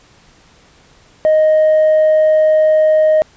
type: tone with tanh clipping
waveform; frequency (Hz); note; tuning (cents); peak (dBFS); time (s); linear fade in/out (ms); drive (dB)
triangle; 622.3; D#5; 0; -8; 1.25-3.22; 0; 6
effects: pink hiss -48 dBFS RMS until 3.36 s + resampled to 16000 Hz